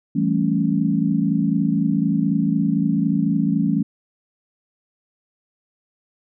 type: chord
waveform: sine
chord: A dominant seventh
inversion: second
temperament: equal with one note detuned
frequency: 166.15 / 196 / 220 / 277.2 Hz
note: E3 / G3 / A3 / C#4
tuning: +14 / 0 / 0 / 0 cents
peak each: -22 dBFS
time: 0.15-3.83 s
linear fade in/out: 10 ms
effects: none